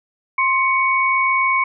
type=tone pair together; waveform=sine; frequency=1054 / 2233 Hz; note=C6 / C#7; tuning=+12 / +12 cents; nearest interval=octave + minor second; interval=1300 cents; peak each=-17 dBFS; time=0.38-1.64 s; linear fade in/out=5 ms; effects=none

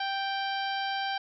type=harmonic tone; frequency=784 Hz; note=G5; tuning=in tune; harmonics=1 / 2 / 3 / 4 / 5 / 6 / 7; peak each=-31 / -35 / -42 / -38 / -43 / -42 / -49 dBFS; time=0-1.18 s; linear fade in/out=5 ms; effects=none

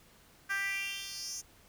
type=tone with high-pass filter sweep; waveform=10% pulse; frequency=393.9 Hz; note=G4; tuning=8 cents sharp; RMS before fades=-37 dBFS; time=0.49-1.42 s; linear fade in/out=20 ms; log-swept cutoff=1500 to 6700 Hz; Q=4.4; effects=pink hiss -61 dBFS RMS until 1.68 s

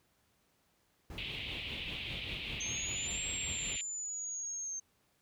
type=noise with tremolo; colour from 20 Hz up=brown; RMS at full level=-40 dBFS; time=1.1-3.76 s; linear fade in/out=2 ms; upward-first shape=triangle; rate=5.1 Hz; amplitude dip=55%
type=band-pass noise; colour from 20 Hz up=pink; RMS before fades=-42 dBFS; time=1.18-3.81 s; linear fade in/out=0 ms; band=2300 to 3600 Hz; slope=48 dB/octave
type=exponential two-way sweep; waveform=sine; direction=up then down; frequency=6272 to 7600 to 6320 Hz; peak=-37 dBFS; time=2.6-4.8 s; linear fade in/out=10 ms; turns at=3.28 s
effects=pink hiss -73 dBFS RMS until 5.21 s + high-pass 60 Hz 12 dB/octave

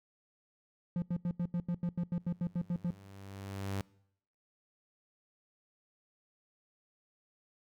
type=tone bursts; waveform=triangle; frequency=174.61 Hz; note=F3; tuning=in tune; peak=-28 dBFS; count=14; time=0.96-2.906 s; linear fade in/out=2 ms; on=61 ms; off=84 ms
type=tone with exponential growth; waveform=sawtooth; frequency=98 Hz; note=G2; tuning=in tune; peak=-29 dBFS; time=2.2-3.81 s; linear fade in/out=0 ms; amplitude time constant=350 ms
effects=noise-tail reverb RT60 0.7 s tail -23 dB re dry

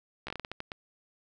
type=slowing click train; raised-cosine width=0.3 ms; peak=-21 dBFS; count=10; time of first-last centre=0.27-0.718 s; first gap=14 ms; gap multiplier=1.3; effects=none

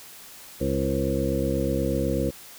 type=harmonic tone with a mistuned harmonic; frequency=68.1 Hz; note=C#2; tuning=30 cents flat; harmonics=1 / 2 / 3 / 4 / 5 / 7 / 8; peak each=-30 / -30 / -30 / -30 / -30 / -30 / -30 dBFS; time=0.6-2.31 s; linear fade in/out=20 ms; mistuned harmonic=8; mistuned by=-28 cents; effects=white hiss -45 dBFS RMS until 2.58 s

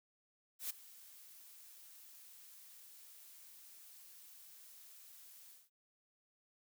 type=noise with ADSR envelope; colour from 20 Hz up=blue; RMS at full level=-39 dBFS; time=0.59-5.7 s; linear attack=110 ms; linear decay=11 ms; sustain=-19 dB; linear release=200 ms; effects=none

